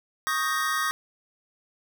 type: chord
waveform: square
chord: Eb dominant seventh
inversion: third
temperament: equal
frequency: 1108.7 / 1244.5 / 1568 / 1864.7 Hz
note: Db6 / Eb6 / G6 / Bb6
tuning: 0 / 0 / 0 / 0 cents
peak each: -32 / -29 / -33 / -30 dBFS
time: 0.27-0.91 s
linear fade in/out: 0 ms
effects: none